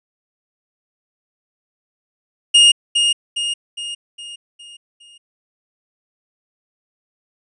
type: tone with echo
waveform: 45% pulse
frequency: 2847 Hz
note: F7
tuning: 33 cents sharp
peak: -7 dBFS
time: 2.54-2.72 s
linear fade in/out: 10 ms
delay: 410 ms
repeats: 6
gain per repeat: -6 dB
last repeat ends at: 5.18 s
effects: resampled to 22050 Hz